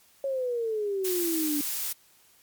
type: exponential sweep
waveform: sine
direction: down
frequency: 554.4 to 287.1 Hz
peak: -26 dBFS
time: 0.24-1.61 s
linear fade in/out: 2 ms
type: noise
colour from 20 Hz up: blue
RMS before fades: -31 dBFS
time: 1.04-1.93 s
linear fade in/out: 10 ms
effects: white hiss -60 dBFS RMS until 2.42 s + MP3 96 kbps